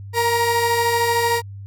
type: tone pair together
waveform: 30% pulse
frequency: 466.4 / 946 Hz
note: A#4 / A#5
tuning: +1 / +25 cents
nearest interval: octave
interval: 1224 cents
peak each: -17 dBFS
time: 0.13-1.42 s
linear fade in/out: 50 ms
effects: added 99 Hz sine -32 dBFS peak until 1.66 s